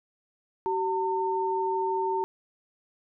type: tone pair together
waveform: sine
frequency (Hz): 381.1 / 906.4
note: G4 / A#5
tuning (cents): -49 / -49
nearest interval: octave + minor third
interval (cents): 1500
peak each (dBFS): -28 / -27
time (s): 0.66-2.24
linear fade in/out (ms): 0
effects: none